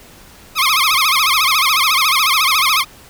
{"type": "tone with vibrato", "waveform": "15% pulse", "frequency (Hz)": 1163, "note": "D6", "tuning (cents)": -17, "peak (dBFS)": -5, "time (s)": [0.55, 2.85], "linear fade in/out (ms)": 50, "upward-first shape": "sine", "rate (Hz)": 14, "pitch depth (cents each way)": 190, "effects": ["pink hiss -42 dBFS RMS until 3.09 s"]}